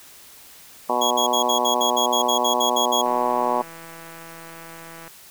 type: harmonic tone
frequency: 122.8 Hz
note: B2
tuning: 9 cents flat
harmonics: 2 / 3 / 4 / 5 / 6 / 7 / 8 / 9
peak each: -31 / -30 / -29 / -26 / -27 / -25 / -25 / -28 dBFS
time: 0.89-3.62 s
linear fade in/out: 5 ms
type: tone bursts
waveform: 30% pulse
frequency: 3322 Hz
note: G#7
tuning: in tune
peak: -18 dBFS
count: 13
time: 1.01-3.018 s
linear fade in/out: 10 ms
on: 100 ms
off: 59 ms
type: click train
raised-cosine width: 0.5 ms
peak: -26 dBFS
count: 334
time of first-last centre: 3.06-5.078 s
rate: 165 Hz
effects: white hiss -46 dBFS RMS until 5.3 s